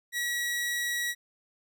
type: tone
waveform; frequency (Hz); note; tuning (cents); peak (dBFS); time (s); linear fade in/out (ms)
sawtooth; 1922; B6; -48; -25; 0.12-1.15; 50
effects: none